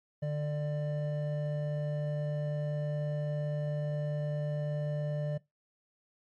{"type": "tone pair together", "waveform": "triangle", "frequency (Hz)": [148.37, 594], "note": ["D3", "D5"], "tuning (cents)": [18, 20], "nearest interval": "2 octaves", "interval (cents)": 2402, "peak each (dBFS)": [-29, -35], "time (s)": [0.22, 5.38], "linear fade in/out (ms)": 10, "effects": ["noise-tail reverb RT60 0.2 s tail -21 dB re dry", "MP3 48 kbps"]}